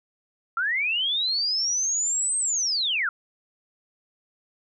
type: linear two-way sweep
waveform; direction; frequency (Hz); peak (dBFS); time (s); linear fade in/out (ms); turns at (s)
sine; up then down; 1318.5 to 8390 to 1318.5; -22; 0.57-3.09; 2; 2.38
effects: none